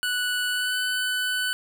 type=tone with pitch glide; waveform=25% pulse; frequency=1480 to 1499.8 Hz; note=F#6 to F#6; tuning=0 to +23 cents; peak=-20 dBFS; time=0.03-1.53 s; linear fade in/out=0 ms; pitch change=+23 cents; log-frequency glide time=0.5-0.75 s; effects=none